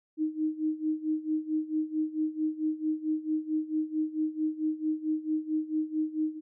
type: tone with tremolo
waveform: sine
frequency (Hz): 311.1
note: D#4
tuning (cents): 0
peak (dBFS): -24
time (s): 0.17-6.41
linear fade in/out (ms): 50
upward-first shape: sine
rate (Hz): 4.5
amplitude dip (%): 85
effects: none